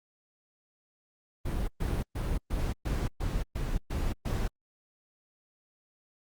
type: noise bursts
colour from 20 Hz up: brown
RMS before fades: -30 dBFS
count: 9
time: 1.45-4.48 s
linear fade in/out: 10 ms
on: 230 ms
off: 120 ms
effects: Opus 32 kbps